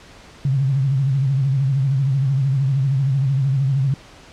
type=tone with vibrato; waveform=sine; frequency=135.5 Hz; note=C#3; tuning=39 cents flat; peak=-15 dBFS; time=0.45-3.94 s; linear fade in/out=2 ms; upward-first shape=sine; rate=13 Hz; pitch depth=90 cents each way; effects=pink hiss -44 dBFS RMS until 4.32 s + low-pass 6000 Hz 12 dB/octave